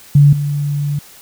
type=tone pair in turn; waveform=sine; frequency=143.9 / 144.73 Hz; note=D3 / D3; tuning=-35 / -25 cents; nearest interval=unison; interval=10 cents; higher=second; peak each=-4 / -15 dBFS; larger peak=first; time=0.15-0.33 / 0.33-0.99 s; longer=second; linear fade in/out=5 ms; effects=white hiss -41 dBFS RMS until 1.21 s